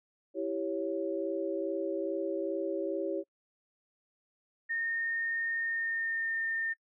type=chord; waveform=sine; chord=C# diminished; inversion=first; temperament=equal; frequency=329.6 / 392 / 554.4 Hz; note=E4 / G4 / C#5; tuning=0 / 0 / 0 cents; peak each=-35 dBFS; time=0.34-3.24 s; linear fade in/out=50 ms
type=tone with pitch glide; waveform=sine; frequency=1834 to 1814 Hz; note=A#6 to A#6; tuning=-29 to -48 cents; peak=-30 dBFS; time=4.69-6.74 s; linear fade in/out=20 ms; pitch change=-19 cents; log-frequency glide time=5.58-6.42 s
effects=noise-tail reverb RT60 0.1 s tail -26 dB re dry